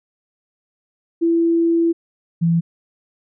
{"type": "tone pair in turn", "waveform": "sine", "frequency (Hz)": [334.4, 167.56], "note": ["E4", "E3"], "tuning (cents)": [25, 29], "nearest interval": "octave", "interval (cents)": 1196, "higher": "first", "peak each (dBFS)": -13, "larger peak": "neither", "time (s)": [[1.21, 1.93], [2.41, 2.61]], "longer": "first", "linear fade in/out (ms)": 20, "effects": []}